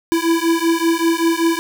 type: beating tone pair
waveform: square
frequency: 329.6 / 334.8 Hz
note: E4 / E4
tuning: 0 / +27 cents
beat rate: 5.2 Hz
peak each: -18 dBFS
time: 0.12-1.59 s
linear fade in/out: 0 ms
effects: none